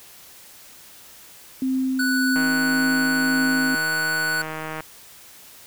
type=tone with tremolo; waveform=sine; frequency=261.6 Hz; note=C4; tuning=in tune; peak=-19 dBFS; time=1.62-3.75 s; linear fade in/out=2 ms; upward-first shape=triangle; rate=1.8 Hz; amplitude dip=25%
type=tone; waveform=square; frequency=1482 Hz; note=F#6; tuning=2 cents sharp; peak=-22 dBFS; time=1.99-4.42 s; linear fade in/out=5 ms
type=click train; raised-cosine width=0.5 ms; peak=-16 dBFS; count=385; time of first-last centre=2.36-4.806 s; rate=157 Hz
effects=white hiss -46 dBFS RMS until 5.66 s